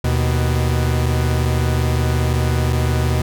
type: tone pair together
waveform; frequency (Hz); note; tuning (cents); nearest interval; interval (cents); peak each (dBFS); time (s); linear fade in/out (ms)
45% pulse; 77.78 / 123.35; D#2 / B2; 0 / -2; minor sixth; 798; -18; 0.04-3.22; 5
effects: none